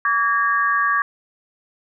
sine tone cluster, 1144 / 1645 / 1833 Hz, D6 / G#6 / A#6, -46 / -17 / -30 cents, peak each -18 / -20 / -26 dBFS, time 0.05-1.02 s, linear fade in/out 2 ms, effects none

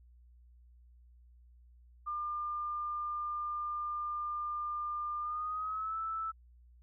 sine tone with pitch glide, 1200 to 1316.2 Hz, D6 to E6, +37 to -3 cents, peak -34 dBFS, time 2.06-6.32 s, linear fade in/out 20 ms, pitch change +160 cents, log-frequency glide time 5.21-5.97 s, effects added 60 Hz sine -57 dBFS peak until 6.82 s

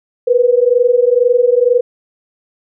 sine tone pair together, 477.8 / 499.9 Hz, A#4 / B4, +43 / +21 cents, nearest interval minor second, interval 78 cents, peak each -11 dBFS, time 0.27-1.81 s, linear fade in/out 10 ms, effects none

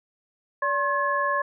sine tone cluster, 574 / 1072 / 1704 Hz, D5 / C6 / G#6, -40 / +42 / +44 cents, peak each -28 / -24 / -27 dBFS, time 0.62-1.42 s, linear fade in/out 5 ms, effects none

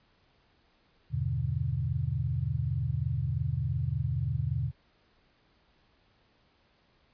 sine chord, E minor seventh, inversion none, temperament equal with one note detuned, 80.76 / 98 / 123.47 / 146.83 Hz, E2 / G2 / B2 / D3, -35 / 0 / 0 / 0 cents, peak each -35 / -35 / -31 / -33 dBFS, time 1.1-4.72 s, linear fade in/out 50 ms, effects pink hiss -67 dBFS RMS until 7.13 s + resampled to 11025 Hz

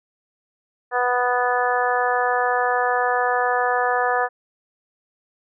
harmonic tone, 246.9 Hz, B3, in tune, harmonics 2 / 3 / 4 / 5 / 6 / 7, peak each -24 / -22 / -26 / -26 / -29 / -25 dBFS, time 0.91-4.29 s, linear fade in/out 50 ms, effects none

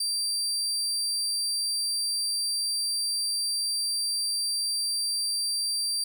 30% pulse tone, 4699 Hz, D8, in tune, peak -23 dBFS, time 0-6.04 s, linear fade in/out 5 ms, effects none

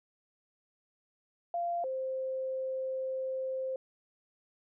sine tone pair in turn, 691 / 524 Hz, F5 / C5, -19 / +2 cents, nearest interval perfect fourth, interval 479 cents, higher first, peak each -30 / -32 dBFS, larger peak first, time 1.54-1.84 / 1.84-3.76 s, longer second, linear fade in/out 2 ms, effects none

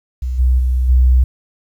sine tone with level steps, 63.1 Hz, B1, 38 cents sharp, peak -17 / -9 / -12 / -7 dBFS, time 0.22-1.24 s, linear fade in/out 5 ms, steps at 0.38 / 0.58 / 0.88 s, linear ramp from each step 20 ms, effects 8-bit

